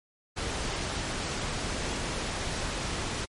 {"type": "noise", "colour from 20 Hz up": "pink", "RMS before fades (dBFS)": -32, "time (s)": [0.36, 3.26], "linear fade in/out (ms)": 20, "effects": ["low-pass 8000 Hz 12 dB/octave", "MP3 48 kbps"]}